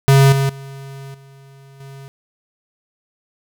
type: tone with level steps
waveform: square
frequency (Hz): 136.8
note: C#3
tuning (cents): -23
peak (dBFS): -8 / -15 / -32 / -42 / -35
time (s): 0.08-2.08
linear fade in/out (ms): 0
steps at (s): 0.32 / 0.49 / 1.14 / 1.8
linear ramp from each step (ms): 5
effects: none